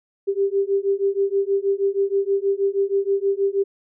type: beating tone pair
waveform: sine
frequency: 392 / 398.3 Hz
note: G4 / G4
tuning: 0 / +28 cents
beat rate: 6.3 Hz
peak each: -21 dBFS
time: 0.27-3.64 s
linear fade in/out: 20 ms
effects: none